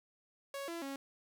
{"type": "tone with pitch steps", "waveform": "sawtooth", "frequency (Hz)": [555, 337.1, 274.5], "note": ["C#5", "E4", "C#4"], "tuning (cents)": [2, 39, -17], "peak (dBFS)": -36, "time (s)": [0.54, 0.96], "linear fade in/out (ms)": 2, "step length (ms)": 140, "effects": ["11-bit"]}